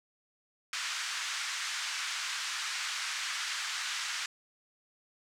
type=band-pass noise; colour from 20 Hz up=pink; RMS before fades=-36 dBFS; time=0.73-4.26 s; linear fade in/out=2 ms; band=1300 to 7400 Hz; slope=24 dB/octave; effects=none